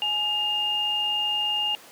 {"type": "tone pair together", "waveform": "sine", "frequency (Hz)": [839.6, 2824], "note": ["G#5", "F7"], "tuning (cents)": [19, 19], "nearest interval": "octave + major sixth", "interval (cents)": 2100, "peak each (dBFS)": [-32, -23], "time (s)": [0.02, 1.75], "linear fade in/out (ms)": 0, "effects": ["pink hiss -47 dBFS RMS until 1.91 s", "high-pass 300 Hz 12 dB/octave"]}